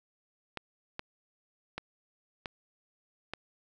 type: clicks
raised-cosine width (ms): 0.3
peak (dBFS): -20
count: 5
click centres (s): 0.573 / 0.994 / 1.78 / 2.458 / 3.336
effects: none